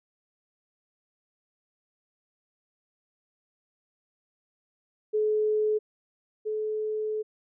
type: tone pair in turn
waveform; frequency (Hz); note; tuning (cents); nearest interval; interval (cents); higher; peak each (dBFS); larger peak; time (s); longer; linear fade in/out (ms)
sine; 427.7 / 430.2; A4 / A4; -49 / -39; unison; 10; second; -22 / -27; first; 5.13-5.79 / 6.45-7.23; second; 20
effects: none